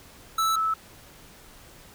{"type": "tone pair in turn", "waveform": ["square", "sine"], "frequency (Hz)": [1314, 1307.3], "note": ["E6", "E6"], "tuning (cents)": [-6, -15], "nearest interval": "unison", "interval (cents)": 9, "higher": "first", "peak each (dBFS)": -22, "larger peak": "neither", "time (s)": [[0.38, 0.56], [0.56, 0.74]], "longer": "neither", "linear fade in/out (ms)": 5, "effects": ["pink hiss -50 dBFS RMS until 1.94 s"]}